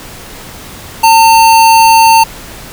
square tone, 900 Hz, A5, 39 cents sharp, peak -3 dBFS, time 1.03-2.24 s, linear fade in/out 10 ms, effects pink hiss -29 dBFS RMS until 2.72 s

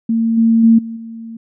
sine tone with level steps, 227.3 Hz, A#3, 43 cents flat, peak -12 / -8 / -5 / -23 / -27 dBFS, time 0.09-1.37 s, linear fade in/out 5 ms, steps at 0.37 / 0.63 / 0.78 / 0.96 s, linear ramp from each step 10 ms, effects none

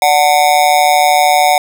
square tone with amplitude modulation, 740 Hz, F#5, in tune, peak -4 dBFS, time 0.02-1.58 s, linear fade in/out 2 ms, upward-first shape sine, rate 153 Hz, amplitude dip 90%, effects none

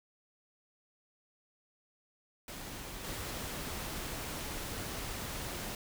pink noise with level steps, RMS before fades -44 / -40 dBFS, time 2.48-5.75 s, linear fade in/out 2 ms, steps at 3.04 s, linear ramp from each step 5 ms, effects none

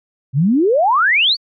sine exponential sweep, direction up, 123.47 to 4704 Hz, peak -10 dBFS, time 0.33-1.37 s, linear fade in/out 50 ms, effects MP3 48 kbps

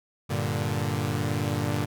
sawtooth chord, G minor, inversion none, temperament equal, 98 / 116.54 / 146.83 Hz, G2 / Bb2 / D3, 0 / 0 / 0 cents, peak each -26 dBFS, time 0.29-1.86 s, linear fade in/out 20 ms, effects none

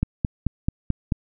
click train, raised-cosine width 5 ms, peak -8 dBFS, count 6, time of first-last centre 0.03-1.122 s, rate 4.58 Hz, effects none

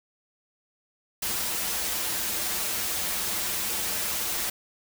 white noise with comb filter, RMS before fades -29 dBFS, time 1.22-4.5 s, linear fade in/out 5 ms, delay 7.4 ms, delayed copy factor -0.7, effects none

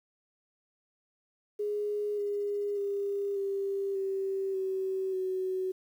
sine tone with pitch steps, 415.3 / 408.2 / 401.2 / 394.3 / 387.5 / 380.8 / 374.3 Hz, G#4 / G#4 / G4 / G4 / G4 / F#4 / F#4, 0 / -30 / +40 / +10 / -20 / +50 / +20 cents, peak -29 dBFS, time 1.59-5.72 s, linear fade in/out 10 ms, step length 590 ms, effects 10-bit

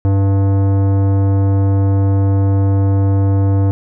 sine tone with tanh clipping, 98 Hz, G2, in tune, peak -12 dBFS, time 0.05-3.71 s, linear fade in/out 0 ms, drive 16 dB, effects none

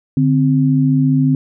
sine tone pair together, 147 / 261.6 Hz, D3 / C4, +2 / 0 cents, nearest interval minor seventh, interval 998 cents, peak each -13 dBFS, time 0.17-1.35 s, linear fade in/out 2 ms, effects none

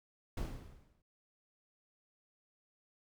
brown noise with exponential decay, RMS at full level -35 dBFS, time 0.37-1.02 s, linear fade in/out 5 ms, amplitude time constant 140 ms, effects none

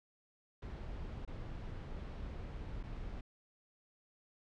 brown noise with dropouts, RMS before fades -44 dBFS, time 0.62-3.21 s, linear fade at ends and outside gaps 5 ms, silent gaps 1.251-1.275 / 2.83-2.835 s, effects low-pass 4000 Hz 12 dB/octave

